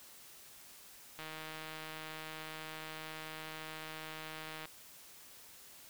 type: click train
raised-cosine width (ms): 0.3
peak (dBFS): -29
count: 545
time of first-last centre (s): 1.19-4.655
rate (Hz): 157
effects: white hiss -56 dBFS RMS until 5.89 s